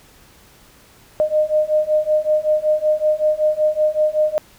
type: beating tone pair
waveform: sine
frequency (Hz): 610 / 615.3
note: D#5 / D#5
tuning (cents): -34 / -19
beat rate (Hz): 5.3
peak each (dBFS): -18 / -17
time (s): 1.2-4.38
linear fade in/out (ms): 0
effects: pink hiss -49 dBFS RMS until 4.58 s